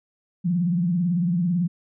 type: tone with vibrato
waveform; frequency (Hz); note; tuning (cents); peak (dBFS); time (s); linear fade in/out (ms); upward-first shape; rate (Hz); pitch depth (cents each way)
sine; 174.61; F3; 0; -19; 0.44-1.68; 20; triangle; 18; 140
effects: none